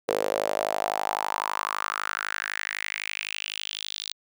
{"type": "tone with high-pass filter sweep", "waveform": "sawtooth", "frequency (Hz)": 51.91, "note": "G#1", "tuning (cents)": 0, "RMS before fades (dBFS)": -30, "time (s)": [0.08, 4.13], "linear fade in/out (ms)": 10, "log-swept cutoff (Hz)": [470, 4000], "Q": 4.6, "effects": []}